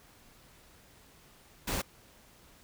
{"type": "noise", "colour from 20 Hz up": "pink", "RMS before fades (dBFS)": -33, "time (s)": [1.67, 1.82], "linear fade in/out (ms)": 10, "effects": ["pink hiss -59 dBFS RMS until 2.63 s"]}